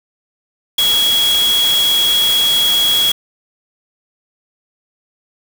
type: tone in noise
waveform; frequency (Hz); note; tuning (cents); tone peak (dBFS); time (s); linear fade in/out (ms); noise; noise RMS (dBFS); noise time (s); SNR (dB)
sine; 3327; G#7; +2; -11; 0.78-3.12; 5; white; -21; 0.78-3.12; +7
effects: none